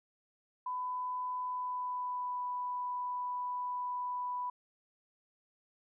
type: tone with pitch glide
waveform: sine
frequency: 1001 to 990.1 Hz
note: B5 to B5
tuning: +23 to +4 cents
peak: -34 dBFS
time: 0.66-4.5 s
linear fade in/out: 5 ms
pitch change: -19 cents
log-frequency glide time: 1.42-2.45 s
effects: none